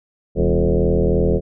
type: tone with frequency modulation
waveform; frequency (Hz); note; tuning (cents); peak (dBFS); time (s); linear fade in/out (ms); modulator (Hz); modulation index
sine; 185; F#3; 0; -13; 0.35-1.41; 50; 83.2; 4.2
effects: none